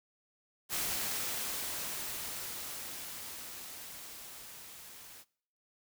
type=noise with level ramp; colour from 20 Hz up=white; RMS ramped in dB=-34 to -52 dBFS; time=0.69-5.25 s; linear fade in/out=50 ms; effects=noise-tail reverb RT60 0.6 s tail -23 dB re dry